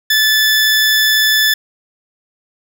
20% pulse tone, 1742 Hz, A6, 18 cents flat, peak -5 dBFS, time 0.1-1.54 s, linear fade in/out 5 ms, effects none

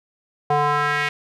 square tone with band-pass filter sweep, 146.83 Hz, D3, in tune, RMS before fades -20 dBFS, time 0.5-1.09 s, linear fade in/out 5 ms, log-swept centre 770 to 2200 Hz, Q 2.4, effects none

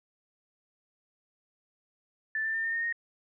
sine tone with pitch steps, 1760 / 1779.4 / 1799.1 / 1818.9 / 1839 / 1859.3 Hz, A6 / A6 / A6 / A#6 / A#6 / A#6, 0 / +19 / +38 / -43 / -24 / -5 cents, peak -28 dBFS, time 2.35-2.926 s, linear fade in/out 2 ms, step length 96 ms, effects none

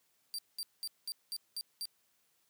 sawtooth tone bursts, 4699 Hz, D8, in tune, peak -34 dBFS, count 7, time 0.34-1.855 s, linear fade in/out 0 ms, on 45 ms, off 200 ms, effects white hiss -74 dBFS RMS until 2.49 s + high-pass 80 Hz 12 dB/octave

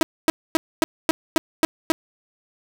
sawtooth tone bursts, 321.3 Hz, E4, 44 cents flat, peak -10 dBFS, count 8, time 0.01-1.92 s, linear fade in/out 0 ms, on 20 ms, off 250 ms, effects none

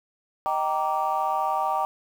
sine chord, Eb major seventh, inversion none, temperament just, 622.3 / 777.8 / 933.4 / 1166.7 Hz, Eb5 / G5 / Bb5 / D6, 0 / -14 / +2 / -12 cents, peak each -31 / -25 / -27 / -28 dBFS, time 0.46-1.85 s, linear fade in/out 0 ms, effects tanh soft clip ceiling -14 dBFS + 8-bit

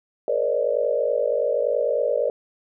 sine tone cluster, 429.6 / 480.7 / 544 / 593 / 634 Hz, A4 / B4 / C#5 / D5 / D#5, -41 / -47 / -33 / +17 / +32 cents, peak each -30 / -24 / -25 / -24 / -31 dBFS, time 0.28-2.3 s, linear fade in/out 2 ms, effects none

